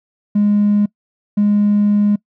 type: tone pair in turn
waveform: triangle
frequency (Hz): 206.5 / 206.5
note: G#3 / G#3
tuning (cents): -10 / -10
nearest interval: unison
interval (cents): 0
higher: neither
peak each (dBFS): -7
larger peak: neither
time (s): 0.35-0.86 / 1.37-2.16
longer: second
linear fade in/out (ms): 10
effects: noise-tail reverb RT60 0.1 s tail -25 dB re dry + tanh soft clip ceiling -7 dBFS